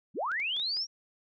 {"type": "linear sweep", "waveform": "sine", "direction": "up", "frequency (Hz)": [130, 5710], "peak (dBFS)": -29, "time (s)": [0.14, 0.87], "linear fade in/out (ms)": 50}
{"type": "clicks", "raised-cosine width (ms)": 0.2, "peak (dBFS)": -31, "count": 5, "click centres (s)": [0.317, 0.4, 0.566, 0.598, 0.769]}
{"effects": []}